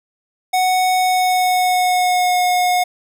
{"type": "tone with pitch glide", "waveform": "square", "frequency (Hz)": [740, 723.1], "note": ["F#5", "F#5"], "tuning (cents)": [0, -40], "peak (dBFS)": -14, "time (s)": [0.53, 2.84], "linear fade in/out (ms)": 10, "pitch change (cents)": -40, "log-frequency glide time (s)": [0.94, 2.39], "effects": []}